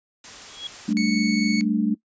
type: noise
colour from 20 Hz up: white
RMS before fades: -40 dBFS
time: 0.24-0.93 s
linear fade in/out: 2 ms
type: tone with exponential growth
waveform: sine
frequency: 3322 Hz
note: G#7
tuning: in tune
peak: -26 dBFS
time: 0.44-0.67 s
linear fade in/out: 2 ms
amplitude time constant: 49 ms
type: chord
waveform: sine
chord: G suspended second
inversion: none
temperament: equal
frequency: 196 / 220 / 293.7 Hz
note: G3 / A3 / D4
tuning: 0 / 0 / 0 cents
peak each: -25 / -21 / -25 dBFS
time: 0.88-1.95 s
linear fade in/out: 10 ms
type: tone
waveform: 25% pulse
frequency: 2217 Hz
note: C#7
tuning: in tune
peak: -22 dBFS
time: 0.97-1.61 s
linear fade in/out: 0 ms
effects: noise-tail reverb RT60 0.1 s tail -20 dB re dry + resampled to 16000 Hz